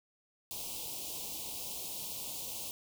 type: band-stop noise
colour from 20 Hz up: white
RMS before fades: -41 dBFS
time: 0.51-2.71 s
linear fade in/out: 0 ms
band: 1000 to 2600 Hz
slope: 48 dB/octave
effects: none